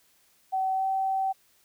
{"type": "tone with pitch glide", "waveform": "sine", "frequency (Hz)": [761, 769], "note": ["F#5", "G5"], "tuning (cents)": [48, -33], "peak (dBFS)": -24, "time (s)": [0.52, 1.33], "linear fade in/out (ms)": 20, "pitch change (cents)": 19, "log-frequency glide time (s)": [0.74, 0.85], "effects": ["white hiss -64 dBFS RMS until 1.64 s"]}